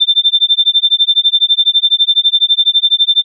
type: tone with tremolo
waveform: sine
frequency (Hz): 3571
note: A7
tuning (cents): +25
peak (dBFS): -4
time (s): 0-3.24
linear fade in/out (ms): 20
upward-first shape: sine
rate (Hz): 12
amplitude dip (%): 100
effects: none